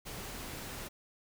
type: noise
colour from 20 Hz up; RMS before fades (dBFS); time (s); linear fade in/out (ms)
pink; -43; 0.05-0.89; 20
effects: none